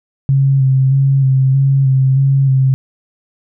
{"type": "tone with vibrato", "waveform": "sine", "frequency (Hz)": 134.6, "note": "C3", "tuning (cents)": 49, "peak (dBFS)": -8, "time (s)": [0.29, 2.74], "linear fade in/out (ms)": 0, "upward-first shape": "square", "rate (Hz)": 1.6, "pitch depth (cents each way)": 25, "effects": []}